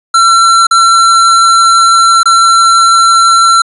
square tone with dropouts, 1353 Hz, E6, 45 cents sharp, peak -4 dBFS, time 0.14-3.62 s, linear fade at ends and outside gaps 5 ms, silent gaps 0.669-0.71 / 2.232-2.256 s, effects resampled to 24000 Hz + 7-bit

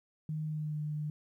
sine tone with pitch glide, 154.8 to 150.74 Hz, D#3 to D3, -9 to +45 cents, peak -33 dBFS, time 0.29-1.1 s, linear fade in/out 2 ms, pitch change -46 cents, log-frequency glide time 0.45-0.79 s, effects 12-bit

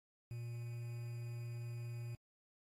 triangle tone with quantisation, 118.5 Hz, A#2, 29 cents sharp, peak -40 dBFS, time 0.31-2.15 s, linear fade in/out 0 ms, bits 10, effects AAC 48 kbps

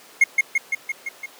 triangle tone with echo, 2150 Hz, C7, 47 cents sharp, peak -8 dBFS, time 0.21-0.24 s, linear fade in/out 5 ms, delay 170 ms, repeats 6, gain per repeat -3 dB, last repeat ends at 1.26 s, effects pink hiss -46 dBFS RMS until 1.39 s + high-pass 400 Hz 12 dB/octave

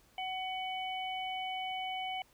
harmonic tone, 750 Hz, F#5, 23 cents sharp, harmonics 1 / 3 / 4, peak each -37 / -42 / -42 dBFS, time 0.18-2.22 s, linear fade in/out 2 ms, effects pink hiss -66 dBFS RMS until 2.33 s

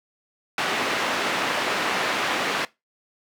white band-pass noise, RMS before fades -25 dBFS, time 0.58-2.65 s, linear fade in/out 2 ms, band 230 to 2300 Hz, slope 12 dB/octave, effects noise-tail reverb RT60 0.2 s tail -20 dB re dry

